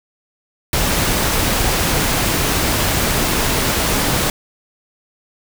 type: noise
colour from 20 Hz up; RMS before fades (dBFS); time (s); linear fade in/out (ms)
pink; -17; 0.73-4.3; 2
effects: none